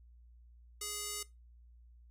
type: tone with band-pass filter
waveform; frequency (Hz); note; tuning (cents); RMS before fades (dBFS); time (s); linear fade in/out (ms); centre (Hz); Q
square; 415.3; G#4; 0; -41; 0.81-1.23; 5; 8800; 1.3
effects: noise-tail reverb RT60 0.2 s tail -19 dB re dry + added 59 Hz sine -56 dBFS peak until 2.1 s